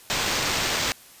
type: noise with sample-and-hold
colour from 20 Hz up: violet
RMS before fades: -25 dBFS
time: 0.1-0.92 s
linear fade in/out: 0 ms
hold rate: 11025 Hz
effects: white hiss -49 dBFS RMS until 1.2 s + resampled to 32000 Hz